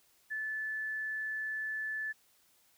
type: tone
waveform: sine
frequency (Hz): 1741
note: A6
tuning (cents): -19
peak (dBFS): -34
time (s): 0.3-2.13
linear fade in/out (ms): 20
effects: white hiss -68 dBFS RMS until 2.77 s